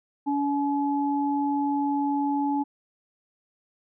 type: tone pair together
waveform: sine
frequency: 284.1 / 853 Hz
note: C#4 / G#5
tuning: +43 / +46 cents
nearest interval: octave + perfect fifth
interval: 1903 cents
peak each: -24 / -27 dBFS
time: 0.26-2.64 s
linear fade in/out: 20 ms
effects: none